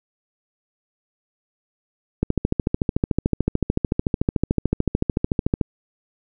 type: click train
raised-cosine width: 3 ms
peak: -5 dBFS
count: 47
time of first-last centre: 2.23-5.612 s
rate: 13.6 Hz
effects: none